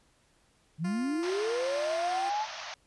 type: linear sweep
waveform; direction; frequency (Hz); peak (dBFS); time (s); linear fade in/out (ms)
sine; up; 146.83 to 880; -28; 0.78-2.47; 50
type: tone with vibrato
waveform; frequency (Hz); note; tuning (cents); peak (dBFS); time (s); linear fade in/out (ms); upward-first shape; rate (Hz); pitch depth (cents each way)
10% pulse; 349.2; F4; 0; -31; 0.84-2.3; 10; triangle; 1.8; 8
type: band-pass noise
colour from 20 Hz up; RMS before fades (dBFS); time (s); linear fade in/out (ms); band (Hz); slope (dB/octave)
pink; -41; 1.23-2.74; 0; 600 to 6300; 96
effects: pink hiss -67 dBFS RMS until 2.86 s + resampled to 24000 Hz